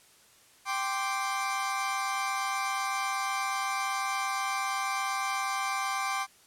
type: chord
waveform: 30% pulse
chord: G suspended fourth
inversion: none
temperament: equal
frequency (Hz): 784 / 1046.5 / 1174.7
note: G5 / C6 / D6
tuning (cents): 0 / 0 / 0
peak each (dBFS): -31 / -32 / -30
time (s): 0.65-6.27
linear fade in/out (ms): 50
effects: white hiss -59 dBFS RMS until 6.46 s + low-pass 11000 Hz 12 dB/octave